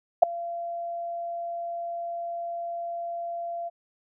sine tone with ADSR envelope, 685 Hz, F5, 34 cents flat, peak -7 dBFS, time 0.22-3.7 s, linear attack 12 ms, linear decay 4 ms, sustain -23 dB, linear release 26 ms, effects none

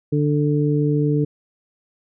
harmonic tone, 147.6 Hz, D3, 9 cents sharp, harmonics 1 / 2 / 3, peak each -18 / -21 / -23 dBFS, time 0.12-1.25 s, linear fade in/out 10 ms, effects none

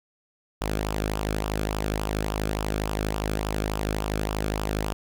sawtooth tone with flanger, 52.3 Hz, G#1, 13 cents sharp, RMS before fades -28 dBFS, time 0.61-4.93 s, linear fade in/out 0 ms, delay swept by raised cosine 0.47 to 1.06 ms, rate 3.5 Hz, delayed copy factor -0.55, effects none

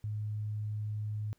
sine tone, 106 Hz, G#2, 36 cents sharp, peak -33 dBFS, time 0.04-1.33 s, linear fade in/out 0 ms, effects pink hiss -73 dBFS RMS until 1.38 s

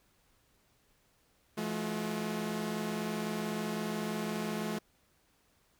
sawtooth tone cluster, 168 / 213.9 / 359.8 Hz, E3 / A3 / F#4, +33 / -49 / -48 cents, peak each -36 / -31 / -38 dBFS, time 1.57-4.79 s, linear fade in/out 10 ms, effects pink hiss -70 dBFS RMS until 5.79 s

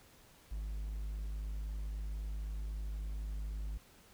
triangle tone, 51.91 Hz, G#1, in tune, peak -35 dBFS, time 0.51-3.78 s, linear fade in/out 10 ms, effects pink hiss -62 dBFS RMS until 4.13 s

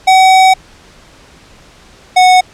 square tone pair in turn, 756 / 737 Hz, F#5 / F#5, +37 / -7 cents, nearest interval unison, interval 44 cents, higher first, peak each -4 dBFS, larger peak neither, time 0.07-0.54 / 2.16-2.41 s, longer first, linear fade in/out 10 ms, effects pink hiss -41 dBFS RMS until 2.53 s + low-pass 7000 Hz 12 dB/octave

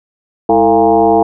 sine tone with frequency modulation, 570 Hz, C#5, 48 cents sharp, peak -6 dBFS, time 0.49-1.23 s, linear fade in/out 5 ms, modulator 121 Hz, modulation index 2.4, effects none

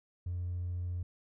sine tone with hard clipping, 88.6 Hz, F2, 25 cents sharp, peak -34 dBFS, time 0.26-1.03 s, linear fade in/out 5 ms, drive 1 dB, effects none

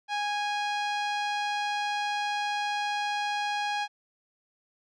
sawtooth tone with low-pass filter, 825 Hz, G#5, 12 cents flat, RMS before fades -30 dBFS, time 0.08-3.88 s, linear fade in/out 50 ms, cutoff 4200 Hz, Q 1.1, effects none

